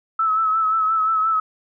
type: tone with vibrato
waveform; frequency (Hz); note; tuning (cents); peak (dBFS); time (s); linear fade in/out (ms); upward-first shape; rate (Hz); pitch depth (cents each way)
sine; 1301; E6; -23; -16; 0.19-1.4; 5; sine; 5.7; 36
effects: none